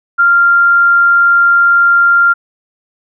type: tone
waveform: sine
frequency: 1391 Hz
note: F6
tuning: 7 cents flat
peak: -5 dBFS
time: 0.18-2.34 s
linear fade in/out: 20 ms
effects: none